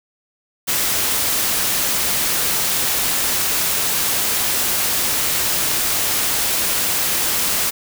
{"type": "noise", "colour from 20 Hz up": "white", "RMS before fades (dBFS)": -19, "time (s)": [0.67, 7.71], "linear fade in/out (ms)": 20, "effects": []}